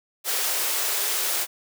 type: high-pass noise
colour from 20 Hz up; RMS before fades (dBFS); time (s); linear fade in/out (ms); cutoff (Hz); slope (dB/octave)
white; -25; 0.24-1.47; 50; 350; 48
effects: none